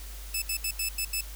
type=tone bursts at uneven times; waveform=10% pulse; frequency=2619 Hz; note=E7; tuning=12 cents flat; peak=-19 dBFS; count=6; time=0.34-0.42 / 0.49-0.57 / 0.64-0.71 / 0.79-0.89 / 0.98-1.05 / 1.13-1.21 s; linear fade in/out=5 ms; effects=added 50 Hz sine -39 dBFS peak until 1.35 s + white hiss -47 dBFS RMS until 1.35 s